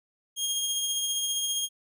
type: tone with tremolo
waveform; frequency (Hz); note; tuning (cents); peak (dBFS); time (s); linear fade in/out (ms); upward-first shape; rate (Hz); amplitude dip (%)
20% pulse; 3246; G#7; -40; -20; 0.36-1.69; 50; triangle; 15; 35
effects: none